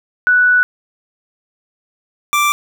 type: tone pair in turn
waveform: sine / 25% pulse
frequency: 1480 / 1174.7 Hz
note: F#6 / D6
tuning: 0 / 0 cents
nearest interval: major third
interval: 400 cents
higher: first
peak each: -8 dBFS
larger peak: neither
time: 0.27-0.63 / 2.33-2.52 s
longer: first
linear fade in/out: 0 ms
effects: none